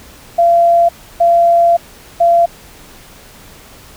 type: tone bursts at uneven times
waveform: sine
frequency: 684 Hz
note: F5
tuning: 36 cents flat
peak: -6 dBFS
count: 3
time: 0.38-0.89 / 1.2-1.77 / 2.2-2.46 s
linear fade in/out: 10 ms
effects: pink hiss -39 dBFS RMS until 3.96 s